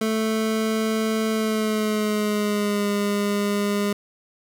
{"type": "tone with pitch glide", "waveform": "25% pulse", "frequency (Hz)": [220, 204.1], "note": ["A3", "G#3"], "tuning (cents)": [0, -30], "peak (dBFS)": -17, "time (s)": [0.01, 3.93], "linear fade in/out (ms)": 5, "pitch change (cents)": -130, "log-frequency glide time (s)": [1.31, 2.88], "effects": []}